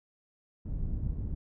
pink low-pass noise, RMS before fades -33 dBFS, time 0.65-1.35 s, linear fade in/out 10 ms, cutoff 130 Hz, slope 12 dB/octave, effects none

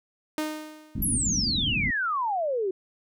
sawtooth tone with exponential decay, 307.8 Hz, D#4, 19 cents flat, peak -21 dBFS, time 0.38-1.17 s, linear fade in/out 1 ms, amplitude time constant 170 ms
white low-pass noise, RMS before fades -30 dBFS, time 0.95-1.91 s, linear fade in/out 5 ms, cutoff 280 Hz, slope 48 dB/octave
sine exponential sweep, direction down, 11880 to 362.6 Hz, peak -24 dBFS, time 1.02-2.71 s, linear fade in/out 5 ms
effects none

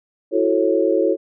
sine chord, F# minor seventh, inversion third, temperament equal with one note detuned, 329.6 / 370 / 440 / 547 Hz, E4 / F#4 / A4 / C#5, 0 / 0 / 0 / -23 cents, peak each -20 dBFS, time 0.31-1.17 s, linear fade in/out 50 ms, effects none

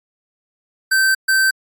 square tone bursts at uneven times, 1551 Hz, G6, 19 cents flat, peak -13 dBFS, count 2, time 0.91-1.15 / 1.28-1.51 s, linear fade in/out 10 ms, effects AAC 64 kbps

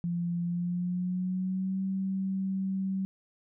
sine tone with pitch glide, 172.7 to 191.62 Hz, F3 to G3, -19 to -39 cents, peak -28 dBFS, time 0.04-3.05 s, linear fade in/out 0 ms, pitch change +180 cents, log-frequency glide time 0.44-1.82 s, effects none

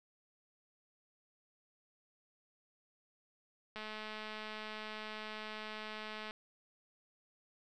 click train, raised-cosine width 0.3 ms, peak -29 dBFS, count 549, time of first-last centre 3.76-6.309 s, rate 215 Hz, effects none

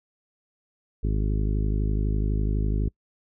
harmonic tone, 52 Hz, G#1, 3 cents sharp, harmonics 1 / 2 / 3 / 4 / 5 / 6 / 7 / 8, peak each -23 / -29 / -33 / -35 / -37 / -39 / -40 / -41 dBFS, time 1.03-2.89 s, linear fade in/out 10 ms, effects noise-tail reverb RT60 0.1 s tail -26 dB re dry

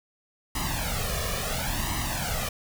pink noise with flanger, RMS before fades -29 dBFS, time 0.55-2.49 s, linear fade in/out 5 ms, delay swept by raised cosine 1 to 1.74 ms, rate 0.72 Hz, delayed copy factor +0.85, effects none

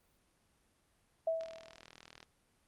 sine tone with exponential decay, 652 Hz, E5, 19 cents flat, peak -28 dBFS, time 1.27-1.83 s, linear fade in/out 5 ms, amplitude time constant 120 ms
click train, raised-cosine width 0.2 ms, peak -34 dBFS, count 34, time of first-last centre 1.41-2.229 s, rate 40.3 Hz
effects pink hiss -73 dBFS RMS until 2.67 s + Opus 32 kbps

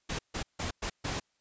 pink noise bursts at uneven times, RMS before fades -34 dBFS, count 5, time 0.09-0.19 / 0.34-0.43 / 0.59-0.71 / 0.82-0.9 / 1.04-1.2 s, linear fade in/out 10 ms, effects white hiss -75 dBFS RMS until 1.4 s + resampled to 16000 Hz

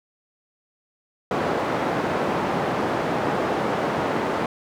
white band-pass noise, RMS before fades -24 dBFS, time 1.31-4.46 s, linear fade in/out 2 ms, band 150 to 850 Hz, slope 12 dB/octave, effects none

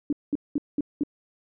sine tone bursts, 290 Hz, D4, 22 cents flat, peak -21 dBFS, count 5, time 0.1-1.035 s, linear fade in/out 2 ms, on 27 ms, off 200 ms, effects none

